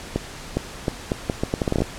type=accelerating click train; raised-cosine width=2 ms; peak=-7 dBFS; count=14; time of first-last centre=0.16-1.82 s; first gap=410 ms; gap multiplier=0.76; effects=pink hiss -37 dBFS RMS until 1.98 s + low-pass 9000 Hz 12 dB/octave